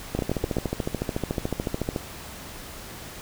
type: two click trains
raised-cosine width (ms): 2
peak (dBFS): -11 / -12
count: 4 / 26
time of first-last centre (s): 0.19-0.568 / 0.15-1.962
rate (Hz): 7.93 / 13.8
effects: pink hiss -40 dBFS RMS until 3.21 s